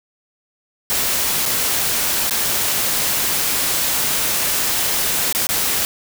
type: noise with dropouts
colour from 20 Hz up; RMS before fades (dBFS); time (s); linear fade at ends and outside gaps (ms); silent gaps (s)
white; -19; 0.9-5.85; 0; 1.455-1.46 / 2.296-2.309 / 5.326-5.349 / 5.469-5.49
effects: none